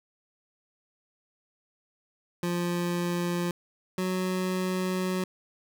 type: tone pair in turn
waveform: 25% pulse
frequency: 174.61 / 184.8 Hz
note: F3 / F#3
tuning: 0 / -2 cents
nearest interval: minor second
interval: 98 cents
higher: second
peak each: -23 dBFS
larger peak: neither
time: 2.43-3.51 / 3.98-5.24 s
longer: second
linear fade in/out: 2 ms
effects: none